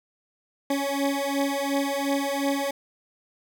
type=beating tone pair; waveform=20% pulse; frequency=277.2 / 280 Hz; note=C#4 / C#4; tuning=0 / +18 cents; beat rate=2.8 Hz; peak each=-22 dBFS; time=0.7-2.71 s; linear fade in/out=5 ms; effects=none